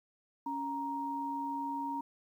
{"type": "tone pair together", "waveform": "sine", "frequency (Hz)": [278.9, 936], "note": ["C#4", "A#5"], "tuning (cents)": [11, 7], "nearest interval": "octave + major sixth", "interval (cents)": 2096, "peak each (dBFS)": [-39, -35], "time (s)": [0.46, 2.01], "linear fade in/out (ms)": 5, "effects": ["11-bit"]}